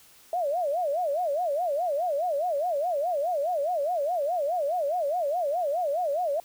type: tone with vibrato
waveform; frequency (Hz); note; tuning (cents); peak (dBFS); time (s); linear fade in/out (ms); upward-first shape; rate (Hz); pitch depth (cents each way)
sine; 638; D#5; +43; -24; 0.33-6.4; 2; sine; 4.8; 240
effects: white hiss -55 dBFS RMS until 6.44 s